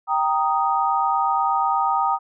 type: chord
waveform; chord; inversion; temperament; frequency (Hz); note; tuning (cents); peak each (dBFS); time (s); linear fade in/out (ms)
sine; Eb major; first; equal; 784 / 932.3 / 1244.5; G5 / Bb5 / Eb6; 0 / 0 / 0; -22; 0.07-2.19; 50
effects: none